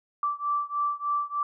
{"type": "beating tone pair", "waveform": "sine", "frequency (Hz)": [1165, 1168.3], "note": ["D6", "D6"], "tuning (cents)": [-14, -9], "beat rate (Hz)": 3.3, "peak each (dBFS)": [-28, -29], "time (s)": [0.23, 1.43], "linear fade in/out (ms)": 2, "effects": []}